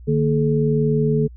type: tone cluster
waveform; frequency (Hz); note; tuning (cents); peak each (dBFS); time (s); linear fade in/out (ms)
sine; 150.1 / 230.5 / 428.5; D3 / A#3 / A4; +38 / -19 / -46; -18 / -22 / -20; 0.07-1.28; 20
effects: added 60 Hz sine -37 dBFS peak until 1.36 s